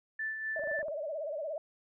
sine tone with tremolo, 1760 Hz, A6, in tune, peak -32 dBFS, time 0.19-0.82 s, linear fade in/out 5 ms, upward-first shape sine, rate 4 Hz, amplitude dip 45%
sine tone with vibrato, 607 Hz, D#5, 43 cents flat, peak -34 dBFS, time 0.56-1.58 s, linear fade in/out 2 ms, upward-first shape sine, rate 17 Hz, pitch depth 130 cents each way
clicks, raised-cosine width 1 ms, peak -37 dBFS, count 7, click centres 0.594 / 0.637 / 0.674 / 0.714 / 0.79 / 0.829 / 0.883 s
effects none

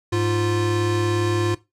square tone pair together, 103.83 / 348.7 Hz, G#2 / F4, 0 / -3 cents, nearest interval octave + major sixth, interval 2097 cents, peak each -23 / -22 dBFS, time 0.12-1.55 s, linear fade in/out 10 ms, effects noise-tail reverb RT60 0.2 s tail -17 dB re dry + low-pass 8000 Hz 12 dB/octave

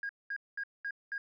sine tone bursts, 1630 Hz, G#6, 33 cents flat, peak -33 dBFS, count 5, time 0.03-1.18 s, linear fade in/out 2 ms, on 62 ms, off 210 ms, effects tanh soft clip ceiling -30 dBFS

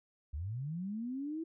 sine linear sweep, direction up, 65.41 to 332.2 Hz, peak -36 dBFS, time 0.33-1.44 s, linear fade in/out 10 ms, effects none

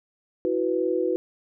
sine chord, E suspended second, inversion none, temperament just, 329.6 / 370.8 / 494.4 Hz, E4 / F#4 / B4, 0 / +4 / +2 cents, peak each -27 / -25 / -26 dBFS, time 0.45-1.16 s, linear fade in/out 0 ms, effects none

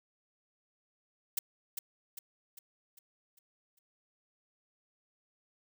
blue noise with echo, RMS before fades -31 dBFS, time 1.37-1.39 s, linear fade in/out 5 ms, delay 400 ms, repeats 6, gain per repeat -6 dB, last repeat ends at 3.79 s, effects none

